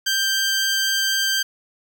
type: tone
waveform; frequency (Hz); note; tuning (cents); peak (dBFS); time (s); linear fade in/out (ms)
15% pulse; 1574; G6; +7; -12; 0.06-1.43; 10
effects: none